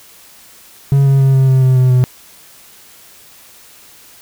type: tone with pitch steps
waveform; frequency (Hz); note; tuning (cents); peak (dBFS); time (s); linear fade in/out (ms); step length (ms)
triangle; 138.59 / 136.76 / 134.96 / 133.17 / 131.42 / 129.68 / 127.97 / 126.28; C#3 / C#3 / C#3 / C3 / C3 / C3 / C3 / B2; 0 / -23 / -46 / +31 / +8 / -15 / -38 / +39; -5; 0.92-2.04; 0; 140
effects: white hiss -42 dBFS RMS until 4.21 s